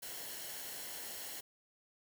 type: noise with comb filter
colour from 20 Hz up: white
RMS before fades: -45 dBFS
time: 0.02-1.41 s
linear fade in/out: 10 ms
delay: 0.82 ms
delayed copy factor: -0.5
effects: none